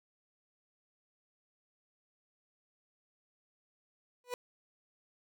30% pulse tone with exponential growth, 492.5 Hz, B4, 5 cents flat, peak -29 dBFS, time 4.24-4.34 s, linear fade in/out 1 ms, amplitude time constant 21 ms, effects none

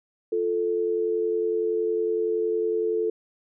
sine tone pair together, 349.2 / 440 Hz, F4 / A4, 0 / 0 cents, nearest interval major third, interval 400 cents, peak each -28 / -23 dBFS, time 0.32-3.1 s, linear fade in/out 5 ms, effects none

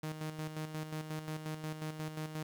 sawtooth tone with tremolo, 155.56 Hz, D#3, in tune, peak -33 dBFS, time 0.03-2.43 s, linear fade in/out 5 ms, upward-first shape square, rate 5.6 Hz, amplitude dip 55%, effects 11-bit

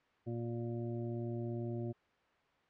harmonic tone, 117.6 Hz, A#2, 16 cents sharp, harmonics 1 / 2 / 3 / 5 / 6, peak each -39 / -43 / -42 / -50 / -55 dBFS, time 0.26-1.93 s, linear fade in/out 20 ms, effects white hiss -70 dBFS RMS until 2.69 s + low-pass 2000 Hz 12 dB/octave

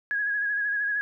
sine tone with vibrato, 1661.2 Hz, G#6, in tune, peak -24 dBFS, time 0.11-1.01 s, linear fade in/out 0 ms, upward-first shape sine, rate 13 Hz, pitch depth 39 cents each way, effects none

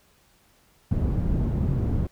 white low-pass noise, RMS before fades -24 dBFS, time 0.91-2.07 s, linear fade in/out 5 ms, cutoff 140 Hz, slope 12 dB/octave, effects pink hiss -61 dBFS RMS until 2.11 s

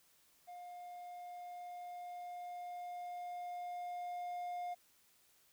triangle tone with level ramp, 710 Hz, F5, 28 cents sharp, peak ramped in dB -46 to -37 dBFS, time 0.47-4.75 s, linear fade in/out 20 ms, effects white hiss -70 dBFS RMS until 5.52 s

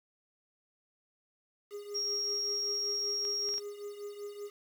triangle tone with tremolo, 410 Hz, G#4, 22 cents flat, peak -35 dBFS, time 1.7-4.51 s, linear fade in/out 50 ms, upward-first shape triangle, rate 5.2 Hz, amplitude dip 70%
sine tone, 5588 Hz, F8, in tune, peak -31 dBFS, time 1.94-3.6 s, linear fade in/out 20 ms
clicks, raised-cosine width 0.2 ms, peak -31 dBFS, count 4, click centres 3.251 / 3.489 / 3.54 / 3.581 s
effects 9-bit

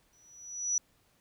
sine tone with exponential growth, 5890 Hz, F#8, 9 cents flat, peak -24 dBFS, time 0.13-0.78 s, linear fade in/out 1 ms, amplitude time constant 140 ms, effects pink hiss -69 dBFS RMS until 1.2 s

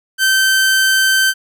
sawtooth tone, 1548 Hz, G6, 22 cents flat, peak -7 dBFS, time 0.18-1.34 s, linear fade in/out 50 ms, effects none

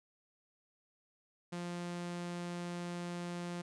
sawtooth tone, 174.61 Hz, F3, in tune, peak -35 dBFS, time 1.52-3.62 s, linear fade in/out 10 ms, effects resampled to 22050 Hz

